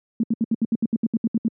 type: tone bursts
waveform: sine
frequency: 225.5 Hz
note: A3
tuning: 43 cents sharp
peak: -16 dBFS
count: 13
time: 0.2-1.481 s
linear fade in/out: 2 ms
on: 33 ms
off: 71 ms
effects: high-pass 150 Hz 12 dB/octave